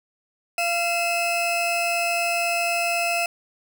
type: tone pair together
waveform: 40% pulse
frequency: 688 / 2598 Hz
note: F5 / E7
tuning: -26 / -26 cents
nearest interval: octave + major seventh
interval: 2300 cents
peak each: -23 dBFS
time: 0.58-3.26 s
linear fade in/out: 2 ms
effects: none